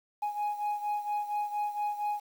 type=beating tone pair; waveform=sine; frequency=830.6 / 834.9 Hz; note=G#5 / G#5; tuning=0 / +9 cents; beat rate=4.3 Hz; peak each=-29 / -33 dBFS; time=0.22-2.2 s; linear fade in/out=10 ms; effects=tanh soft clip ceiling -27 dBFS + 9-bit